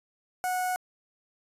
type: tone with notch filter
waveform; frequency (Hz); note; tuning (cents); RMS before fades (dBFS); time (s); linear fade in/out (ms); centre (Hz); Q
sawtooth; 734; F#5; -14; -29; 0.44-0.76; 0; 3500; 0.58
effects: resampled to 32000 Hz